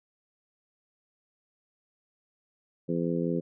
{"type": "harmonic tone", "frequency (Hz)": 85, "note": "F2", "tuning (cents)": -46, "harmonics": [2, 3, 4, 5, 6], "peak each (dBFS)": [-30, -32, -33, -34, -35], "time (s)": [2.88, 3.41], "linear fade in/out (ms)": 20, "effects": []}